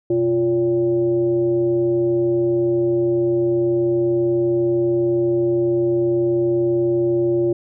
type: tone with frequency modulation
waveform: sine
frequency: 349.2 Hz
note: F4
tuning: in tune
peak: -15 dBFS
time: 0.1-7.53 s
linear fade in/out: 5 ms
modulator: 222 Hz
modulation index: 0.54
effects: none